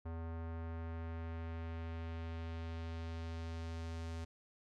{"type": "tone with low-pass filter sweep", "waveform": "square", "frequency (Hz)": 82.41, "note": "E2", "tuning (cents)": 0, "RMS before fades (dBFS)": -43, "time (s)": [0.05, 4.25], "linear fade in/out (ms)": 10, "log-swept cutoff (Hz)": [1200, 7200], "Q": 1, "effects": []}